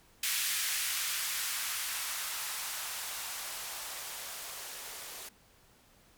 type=noise with band-pass filter sweep; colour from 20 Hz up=violet; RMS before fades=-37 dBFS; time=0.23-5.29 s; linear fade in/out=5 ms; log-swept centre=2000 to 430 Hz; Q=1.1; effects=pink hiss -63 dBFS RMS until 6.17 s